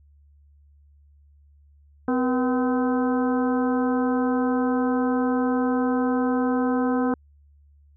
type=harmonic tone with a mistuned harmonic; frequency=255.5 Hz; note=C4; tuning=41 cents flat; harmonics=1 / 2 / 3 / 4 / 5 / 6; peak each=-21 / -27 / -31 / -33 / -35 / -37 dBFS; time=2.08-7.14 s; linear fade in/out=2 ms; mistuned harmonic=2; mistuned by=-86 cents; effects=added 72 Hz sine -52 dBFS peak until 7.96 s